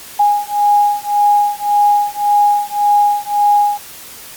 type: beating tone pair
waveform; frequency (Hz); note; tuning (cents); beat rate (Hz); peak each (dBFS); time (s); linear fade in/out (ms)
sine; 823 / 824.8; G#5 / G#5; -16 / -12; 1.8; -13; 0.19-3.78; 10
effects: white hiss -34 dBFS RMS until 4.36 s + Opus 48 kbps